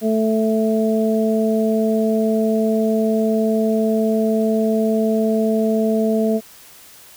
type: harmonic tone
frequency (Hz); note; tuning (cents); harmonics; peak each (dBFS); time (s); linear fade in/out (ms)
220; A3; 0; 1 / 2 / 3; -17 / -20 / -22; 0.01-6.41; 50
effects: white hiss -44 dBFS RMS until 7.16 s